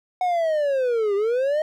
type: linear two-way sweep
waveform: triangle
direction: down then up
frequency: 740 to 392 to 628 Hz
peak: -17 dBFS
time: 0.21-1.62 s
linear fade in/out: 2 ms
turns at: 1.15 s
effects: none